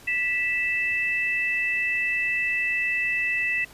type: tone pair together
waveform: sine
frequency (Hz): 1967.9 / 2639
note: B6 / E7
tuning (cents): -7 / +1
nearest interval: perfect fourth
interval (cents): 508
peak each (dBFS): -25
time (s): 0.07-3.65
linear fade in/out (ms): 10
effects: pink hiss -49 dBFS RMS until 3.73 s + resampled to 32000 Hz